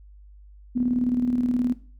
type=tone with tremolo; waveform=sine; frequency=246.9 Hz; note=B3; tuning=in tune; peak=-18 dBFS; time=0.75-1.74 s; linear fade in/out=20 ms; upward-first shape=square; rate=19 Hz; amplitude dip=50%; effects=noise-tail reverb RT60 0.4 s tail -17 dB re dry + added 50 Hz sine -45 dBFS peak until 1.99 s